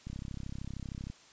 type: click train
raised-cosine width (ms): 5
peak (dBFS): -28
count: 35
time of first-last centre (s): 0.07-1.1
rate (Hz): 33
effects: white hiss -58 dBFS RMS until 1.32 s + resampled to 16000 Hz